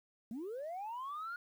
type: linear sweep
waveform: sine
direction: up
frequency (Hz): 207.7 to 1443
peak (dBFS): -38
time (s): 0.31-1.36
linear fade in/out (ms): 2
effects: tanh soft clip ceiling -37 dBFS + 11-bit